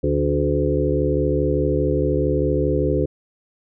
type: harmonic tone with a mistuned harmonic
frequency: 72.8 Hz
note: D2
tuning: 15 cents flat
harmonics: 1 / 2 / 4 / 5 / 6 / 7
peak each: -24 / -24 / -24 / -24 / -24 / -24 dBFS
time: 0.03-3.06 s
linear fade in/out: 10 ms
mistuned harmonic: 6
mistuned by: -32 cents
effects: none